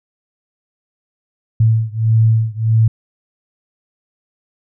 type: beating tone pair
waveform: sine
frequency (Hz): 111.1 / 112.7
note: A2 / A2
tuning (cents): +17 / +42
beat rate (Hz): 1.6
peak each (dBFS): -13 / -14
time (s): 1.6-2.88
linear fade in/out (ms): 5
effects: none